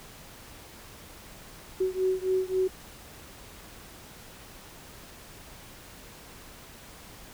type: beating tone pair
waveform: sine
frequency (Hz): 372.8 / 376.5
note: F#4 / F#4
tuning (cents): +13 / +30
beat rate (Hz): 3.7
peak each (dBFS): -27 / -28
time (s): 1.8-2.68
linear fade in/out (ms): 10
effects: pink hiss -48 dBFS RMS until 7.33 s